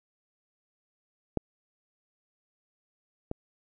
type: clicks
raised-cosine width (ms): 2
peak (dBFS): -13 / -19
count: 2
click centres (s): 1.373 / 3.314
effects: none